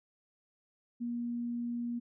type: tone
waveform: sine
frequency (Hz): 238.2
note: A#3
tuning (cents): +38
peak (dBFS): -33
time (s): 1-2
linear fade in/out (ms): 20
effects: none